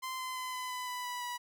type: tone with pitch steps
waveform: sawtooth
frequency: 1037 / 1028.1 / 1019.2 / 1010.4 / 1001.7 / 993 / 984.5 / 976 Hz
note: C6 / C6 / C6 / B5 / B5 / B5 / B5 / B5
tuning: -16 / -31 / -46 / +39 / +24 / +9 / -6 / -21 cents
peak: -33 dBFS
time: 0.02-1.38 s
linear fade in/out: 20 ms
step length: 170 ms
effects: none